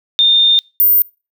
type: tone pair in turn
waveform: sine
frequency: 3627 / 14508 Hz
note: A#7 / A#9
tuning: -48 / -48 cents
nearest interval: 2 octaves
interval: 2400 cents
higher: second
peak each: -7 dBFS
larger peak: neither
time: 0.19-0.59 / 0.8-1.02 s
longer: first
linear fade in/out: 0 ms
effects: noise-tail reverb RT60 0.3 s tail -26 dB re dry